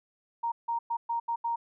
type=tone bursts at uneven times; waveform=sine; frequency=932.3 Hz; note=A#5; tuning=in tune; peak=-27 dBFS; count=6; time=0.43-0.52 / 0.68-0.79 / 0.9-0.97 / 1.09-1.2 / 1.28-1.36 / 1.44-1.56 s; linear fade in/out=10 ms; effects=none